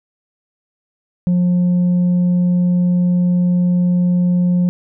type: tone with tanh clipping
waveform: triangle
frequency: 178 Hz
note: F3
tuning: 33 cents sharp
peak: -12 dBFS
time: 1.27-4.69 s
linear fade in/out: 0 ms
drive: 7 dB
effects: none